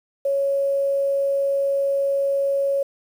sine tone with quantisation, 554.4 Hz, C#5, in tune, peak -18 dBFS, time 0.25-2.83 s, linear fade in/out 5 ms, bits 8, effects none

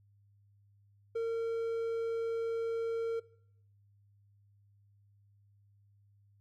triangle tone, 457.4 Hz, A#4, 33 cents flat, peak -29 dBFS, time 1.15-3.2 s, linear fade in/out 10 ms, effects noise-tail reverb RT60 0.7 s tail -21 dB re dry + added 101 Hz sine -63 dBFS peak until 6.4 s

